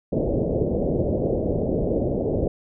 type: low-pass noise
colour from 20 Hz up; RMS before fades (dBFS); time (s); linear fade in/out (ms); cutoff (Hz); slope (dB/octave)
white; -23; 0.12-2.48; 5; 590; 48
effects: none